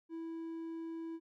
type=tone; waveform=triangle; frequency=328.5 Hz; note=E4; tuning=6 cents flat; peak=-38 dBFS; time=0.09-1.2 s; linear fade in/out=50 ms; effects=none